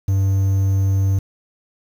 triangle tone with quantisation, 97 Hz, G2, 18 cents flat, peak -12 dBFS, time 0.08-1.19 s, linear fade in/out 5 ms, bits 7, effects none

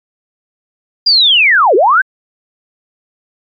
sine linear two-way sweep, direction down then up, 4897 to 341.1 to 1621 Hz, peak -5 dBFS, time 1.06-2.02 s, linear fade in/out 10 ms, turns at 1.75 s, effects MP3 64 kbps

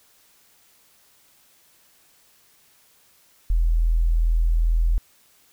sine tone, 41.2 Hz, E1, in tune, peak -16 dBFS, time 3.5-4.98 s, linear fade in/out 0 ms, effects white hiss -58 dBFS RMS until 5.52 s

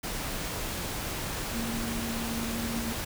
sine tone in noise, 229.9 Hz, A#3, 24 cents flat, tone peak -33 dBFS, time 1.53-2.93 s, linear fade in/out 10 ms, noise pink, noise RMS -34 dBFS, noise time 0.03-3.05 s, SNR -2 dB, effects none

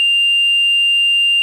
sine tone, 2794 Hz, F7, in tune, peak -9 dBFS, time 0-1.42 s, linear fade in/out 0 ms, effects tanh soft clip ceiling -7 dBFS + 7-bit

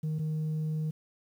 sine tone pair in turn, 155.56 / 155.56 Hz, D#3 / D#3, 0 / 0 cents, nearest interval unison, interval 0 cents, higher neither, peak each -26 dBFS, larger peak neither, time 0.03-0.19 / 0.19-0.91 s, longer second, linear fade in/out 10 ms, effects tanh soft clip ceiling -28 dBFS + 10-bit

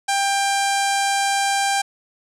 sawtooth tone with low-pass filter, 793 Hz, G5, 20 cents sharp, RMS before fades -20 dBFS, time 0.08-1.82 s, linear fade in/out 10 ms, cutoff 8500 Hz, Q 2, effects none

